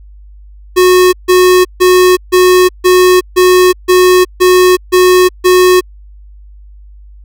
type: tone bursts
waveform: square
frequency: 365.3 Hz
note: F#4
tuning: 22 cents flat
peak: -4 dBFS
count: 10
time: 0.76-5.81 s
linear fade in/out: 20 ms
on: 370 ms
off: 150 ms
effects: added 50 Hz sine -32 dBFS peak until 7.24 s